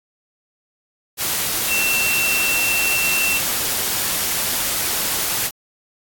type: tone in noise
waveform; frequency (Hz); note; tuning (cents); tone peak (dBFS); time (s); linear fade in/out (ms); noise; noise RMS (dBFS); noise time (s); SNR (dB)
sine; 2702; E7; +42; -18; 1.67-3.41; 50; white; -21; 1.17-5.51; 0
effects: AAC 64 kbps